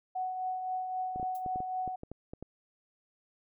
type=tone with tremolo; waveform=sine; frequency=743 Hz; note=F#5; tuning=7 cents sharp; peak=-30 dBFS; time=0.15-1.96 s; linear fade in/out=10 ms; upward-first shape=triangle; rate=3.8 Hz; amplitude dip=45%
type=clicks; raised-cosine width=2 ms; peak=-28 dBFS; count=11; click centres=1.16 / 1.198 / 1.229 / 1.462 / 1.559 / 1.604 / 1.877 / 2.034 / 2.116 / 2.335 / 2.426 s
type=noise with exponential decay; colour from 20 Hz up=violet; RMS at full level=-48 dBFS; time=1.35-1.46 s; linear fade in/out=1 ms; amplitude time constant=22 ms
effects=none